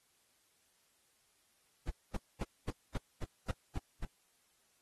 brown noise bursts, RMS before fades -35 dBFS, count 9, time 1.87-4.051 s, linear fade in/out 5 ms, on 29 ms, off 240 ms, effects white hiss -73 dBFS RMS until 4.81 s + AAC 32 kbps

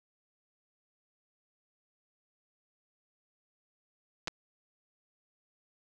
clicks, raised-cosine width 0.2 ms, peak -17 dBFS, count 2, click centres 4.274 / 4.28 s, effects none

